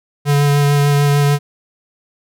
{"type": "tone with vibrato", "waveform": "square", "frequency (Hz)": 143.7, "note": "D3", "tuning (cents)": -37, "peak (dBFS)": -11, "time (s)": [0.25, 1.39], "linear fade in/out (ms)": 50, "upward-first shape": "triangle", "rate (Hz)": 6.7, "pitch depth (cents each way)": 16, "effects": []}